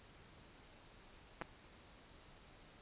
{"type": "clicks", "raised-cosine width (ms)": 0.5, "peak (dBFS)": -27, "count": 2, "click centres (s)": [1.414, 1.42], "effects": ["pink hiss -61 dBFS RMS until 2.81 s", "resampled to 8000 Hz"]}